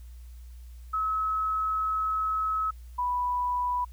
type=tone pair in turn; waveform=sine; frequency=1288 / 986.4 Hz; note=E6 / B5; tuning=-41 / -2 cents; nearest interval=perfect fourth; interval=461 cents; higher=first; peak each=-25 dBFS; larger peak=neither; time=0.93-2.71 / 2.98-3.85 s; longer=first; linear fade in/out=10 ms; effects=added 60 Hz sine -42 dBFS peak until 3.92 s + white hiss -63 dBFS RMS until 3.92 s